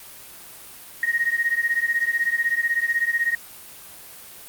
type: beating tone pair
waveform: sine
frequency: 1864.7 / 1880.7 Hz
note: A#6 / A#6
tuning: 0 / +15 cents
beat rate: 16 Hz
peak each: -22 / -23 dBFS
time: 1.03-3.35 s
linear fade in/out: 2 ms
effects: white hiss -42 dBFS RMS until 4.48 s + Opus 32 kbps